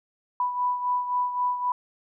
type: beating tone pair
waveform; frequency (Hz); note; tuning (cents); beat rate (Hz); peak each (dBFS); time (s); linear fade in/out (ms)
sine; 987.8 / 991.6; B5 / B5; 0 / +7; 3.8; -24 / -31; 0.4-1.72; 2
effects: none